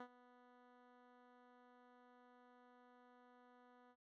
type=tone with ADSR envelope; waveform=10% pulse; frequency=246.9 Hz; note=B3; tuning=in tune; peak=-40 dBFS; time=0-3.96 s; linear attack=4 ms; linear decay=72 ms; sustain=-17 dB; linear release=57 ms; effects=low-pass 2000 Hz 12 dB/octave